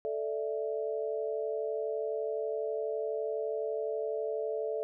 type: chord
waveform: sine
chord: A suspended fourth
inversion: none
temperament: equal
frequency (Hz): 440 / 587.3 / 659.3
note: A4 / D5 / E5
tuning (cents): 0 / 0 / 0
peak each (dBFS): -33 / -37 / -38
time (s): 0.05-4.83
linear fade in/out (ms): 0
effects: none